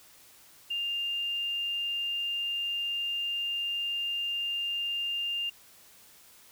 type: tone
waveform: sine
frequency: 2801 Hz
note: F7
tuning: 4 cents sharp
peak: -29 dBFS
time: 0.7-5.5 s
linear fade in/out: 10 ms
effects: white hiss -56 dBFS RMS until 6.51 s